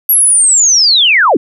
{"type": "linear sweep", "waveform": "sine", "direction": "down", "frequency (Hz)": [11700, 218.5], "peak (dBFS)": -5, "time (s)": [0.09, 1.37], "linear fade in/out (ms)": 5, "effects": []}